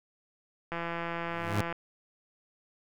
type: click train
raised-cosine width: 0.5 ms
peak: -20 dBFS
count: 171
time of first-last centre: 0.72-1.726 s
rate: 169 Hz
type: tone with exponential growth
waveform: sawtooth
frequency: 103.1 Hz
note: G#2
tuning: 12 cents flat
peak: -20 dBFS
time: 1.26-1.61 s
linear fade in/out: 5 ms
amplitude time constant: 76 ms
effects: none